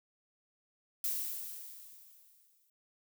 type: noise with exponential decay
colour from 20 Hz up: violet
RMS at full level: -33 dBFS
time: 1.04-2.7 s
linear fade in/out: 2 ms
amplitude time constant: 360 ms
effects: none